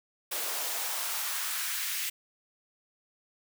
white noise with high-pass filter sweep, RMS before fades -33 dBFS, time 0.31-2.1 s, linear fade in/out 10 ms, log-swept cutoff 440 to 2100 Hz, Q 1.5, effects none

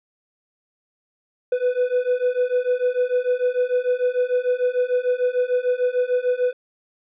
triangle beating tone pair, 493.9 / 500.6 Hz, B4 / B4, 0 / +23 cents, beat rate 6.7 Hz, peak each -20 / -19 dBFS, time 1.52-6.53 s, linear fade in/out 5 ms, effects resampled to 8000 Hz

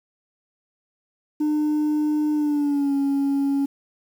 sine tone with pitch glide, 301.6 to 278.2 Hz, D4 to C#4, +46 to +6 cents, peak -16 dBFS, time 1.4-3.66 s, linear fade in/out 10 ms, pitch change -140 cents, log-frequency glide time 2.33-2.94 s, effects tanh soft clip ceiling -18 dBFS + 8-bit

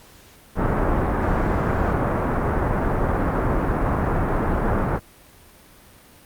pink low-pass noise, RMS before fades -21 dBFS, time 0.55-5 s, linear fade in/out 50 ms, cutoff 1500 Hz, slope 24 dB/octave, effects pink hiss -49 dBFS RMS until 6.25 s + Opus 48 kbps

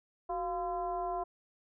sine tone with frequency modulation, 698.5 Hz, F5, in tune, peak -32 dBFS, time 0.29-1.24 s, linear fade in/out 10 ms, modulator 327 Hz, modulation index 0.97, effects none

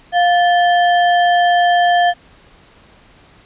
sine tone with sample-and-hold, 704 Hz, F5, 14 cents sharp, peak -9 dBFS, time 0.12-2.14 s, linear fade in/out 50 ms, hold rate 2450 Hz, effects pink hiss -47 dBFS RMS until 3.45 s + resampled to 8000 Hz

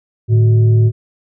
sine tone with frequency modulation, 110 Hz, A2, in tune, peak -7 dBFS, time 0.28-0.92 s, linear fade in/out 50 ms, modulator 260 Hz, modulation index 0.36, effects none

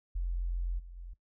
sine tone with level steps, 43.65 Hz, F1, in tune, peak -30 / -44 / -41 dBFS, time 0.15-1.14 s, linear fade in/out 10 ms, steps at 0.78 / 0.96 s, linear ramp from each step 20 ms, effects noise-tail reverb RT60 0.1 s tail -19 dB re dry

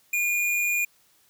square tone, 2428 Hz, D#7, 43 cents flat, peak -23 dBFS, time 0.13-0.85 s, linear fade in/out 5 ms, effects white hiss -62 dBFS RMS until 1.29 s

